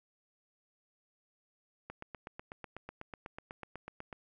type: click train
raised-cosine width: 0.5 ms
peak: -28 dBFS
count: 19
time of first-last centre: 1.9-4.128 s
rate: 8.08 Hz
effects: none